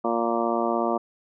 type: harmonic tone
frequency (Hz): 116.54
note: A#2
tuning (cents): 0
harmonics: 2 / 3 / 4 / 5 / 6 / 7 / 8 / 9 / 10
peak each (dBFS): -29 / -28 / -32 / -29 / -28 / -39 / -31 / -38 / -31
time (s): 0.04-0.98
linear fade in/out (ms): 10
effects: none